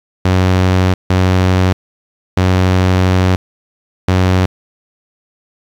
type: tone bursts at uneven times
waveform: sawtooth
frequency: 92.5 Hz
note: F#2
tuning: in tune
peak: -5 dBFS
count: 4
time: 0.25-0.94 / 1.1-1.73 / 2.37-3.36 / 4.08-4.46 s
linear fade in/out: 5 ms
effects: low-pass 5000 Hz 12 dB/octave + 7-bit